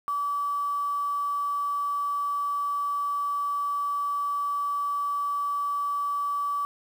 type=tone with quantisation; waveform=sine; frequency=1150 Hz; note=D6; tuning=37 cents flat; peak=-25 dBFS; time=0.08-6.65 s; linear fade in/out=0 ms; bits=8; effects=none